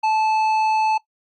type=tone with tanh clipping; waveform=sine; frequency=872 Hz; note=A5; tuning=16 cents flat; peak=-18 dBFS; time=0.03-0.98 s; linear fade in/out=10 ms; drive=10 dB; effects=noise-tail reverb RT60 0.1 s tail -17 dB re dry + Opus 48 kbps